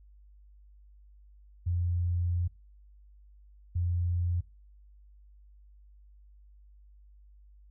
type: tone bursts at uneven times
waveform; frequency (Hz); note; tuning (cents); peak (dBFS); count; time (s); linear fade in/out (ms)
sine; 87.31; F2; 0; -26; 2; 1.66-2.48 / 3.75-4.41; 10
effects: noise-tail reverb RT60 0.3 s tail -23 dB re dry + added 50 Hz sine -53 dBFS peak until 7.7 s